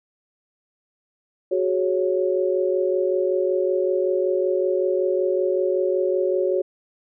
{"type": "chord", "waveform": "sine", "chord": "F# suspended second", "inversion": "none", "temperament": "equal", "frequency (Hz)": [370, 415.3, 554.4], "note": ["F#4", "G#4", "C#5"], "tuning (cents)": [0, 0, 0], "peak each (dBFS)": [-21, -26, -23], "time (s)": [1.51, 6.62], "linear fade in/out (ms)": 10, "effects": []}